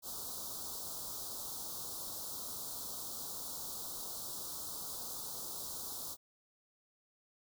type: band-stop noise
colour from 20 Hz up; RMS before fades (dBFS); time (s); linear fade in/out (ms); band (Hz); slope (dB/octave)
white; -43; 0.02-6.17; 50; 1300 to 3700; 48
effects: none